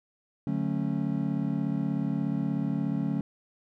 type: chord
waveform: triangle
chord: D major seventh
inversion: none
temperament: just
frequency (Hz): 146.83 / 183.54 / 220.2 / 275.3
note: D3 / F#3 / A3 / C#4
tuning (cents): 0 / -14 / +2 / -12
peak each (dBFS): -30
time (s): 0.47-3.21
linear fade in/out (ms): 2
effects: none